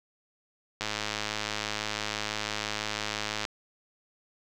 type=click train; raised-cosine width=0.2 ms; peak=-13 dBFS; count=281; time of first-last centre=0.81-3.452 s; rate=106 Hz; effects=none